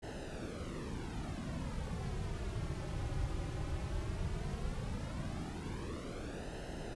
brown noise with flanger, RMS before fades -40 dBFS, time 0.02-6.95 s, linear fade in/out 20 ms, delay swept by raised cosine 0.86 to 4.46 ms, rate 0.15 Hz, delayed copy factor -0.7, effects resampled to 24000 Hz

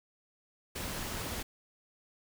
pink noise, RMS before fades -38 dBFS, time 0.75-1.43 s, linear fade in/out 10 ms, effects none

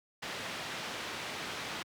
white low-pass noise, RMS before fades -40 dBFS, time 0.22-1.83 s, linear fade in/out 10 ms, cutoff 3200 Hz, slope 12 dB/octave, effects high-pass 100 Hz 12 dB/octave

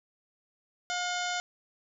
harmonic tone with a mistuned harmonic, 715 Hz, F5, 41 cents sharp, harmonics 1 / 2 / 3 / 4 / 5 / 6 / 7 / 8 / 9 / 10, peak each -34 / -35 / -39 / -41 / -40 / -44 / -44 / -44 / -46 / -43 dBFS, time 0.9-1.4 s, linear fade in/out 0 ms, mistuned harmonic 4, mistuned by +93 cents, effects none

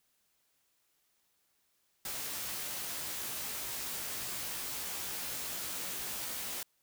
white noise with comb filter, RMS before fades -39 dBFS, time 2.05-6.63 s, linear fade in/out 2 ms, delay 16 ms, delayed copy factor +0.9, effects white hiss -75 dBFS RMS until 6.82 s

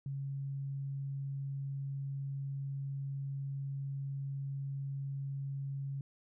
sine tone, 137.9 Hz, C#3, 9 cents flat, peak -36 dBFS, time 0.06-6.01 s, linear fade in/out 2 ms, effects none

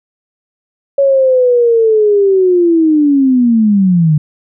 sine linear sweep, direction down, 559 to 146.83 Hz, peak -6 dBFS, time 0.98-4.18 s, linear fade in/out 5 ms, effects none

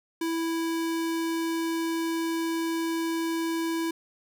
square tone, 329.6 Hz, E4, in tune, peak -27 dBFS, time 0.21-3.91 s, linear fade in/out 5 ms, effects none

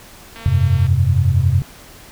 click train, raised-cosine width 0.3 ms, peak -21 dBFS, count 116, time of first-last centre 0.36-0.867 s, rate 227 Hz
sine chord, F suspended second, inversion none, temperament just, 87.31 / 98.22 / 130.96 Hz, F2 / G2 / C3, 0 / +4 / +2 cents, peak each -16 dBFS, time 0.46-1.62 s, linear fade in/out 0 ms
effects pink hiss -41 dBFS RMS until 2.11 s

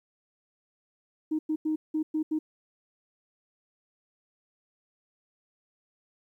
sine tone bursts at uneven times, 311.1 Hz, D#4, in tune, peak -24 dBFS, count 6, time 1.31-1.39 / 1.49-1.56 / 1.65-1.76 / 1.94-2.03 / 2.14-2.23 / 2.31-2.39 s, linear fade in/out 10 ms, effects tanh soft clip ceiling -20 dBFS + 11-bit

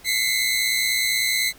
sawtooth tone cluster, 2034 / 2150 / 3998 Hz, C7 / C7 / B7, -50 / +47 / +20 cents, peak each -21 dBFS, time 0.04-1.53 s, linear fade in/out 50 ms, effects pink hiss -49 dBFS RMS until 1.58 s

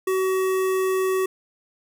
square tone with notch filter, 377.3 Hz, F#4, 34 cents sharp, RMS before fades -22 dBFS, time 0.07-1.26 s, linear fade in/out 5 ms, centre 4300 Hz, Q 1.1, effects 10-bit

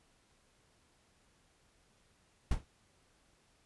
brown noise with exponential decay, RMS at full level -25 dBFS, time 2.51-2.65 s, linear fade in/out 5 ms, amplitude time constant 30 ms, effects pink hiss -70 dBFS RMS until 3.65 s + resampled to 24000 Hz

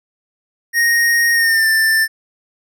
square tone with pitch glide, 1864.7 to 1777.4 Hz, A#6 to A6, 0 to +17 cents, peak -12 dBFS, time 0.73-2.08 s, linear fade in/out 50 ms, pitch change -83 cents, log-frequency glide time 1.33-1.67 s, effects none

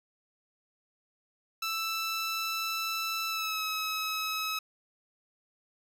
15% pulse tone with pitch glide, 1324 to 1283.3 Hz, E6 to E6, +7 to -47 cents, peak -24 dBFS, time 1.62-4.59 s, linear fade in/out 5 ms, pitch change -54 cents, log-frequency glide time 3.28-3.62 s, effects none

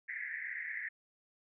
white band-pass noise, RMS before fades -41 dBFS, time 0.08-0.89 s, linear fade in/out 10 ms, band 1700 to 2100 Hz, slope 96 dB/octave, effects none

